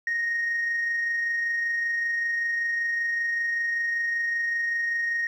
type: tone with amplitude modulation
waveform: sine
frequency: 1864.7 Hz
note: A#6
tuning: in tune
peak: -21 dBFS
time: 0.07-5.27 s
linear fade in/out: 2 ms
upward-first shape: sine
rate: 25.2 Hz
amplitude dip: 30%
effects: tanh soft clip ceiling -21 dBFS + 10-bit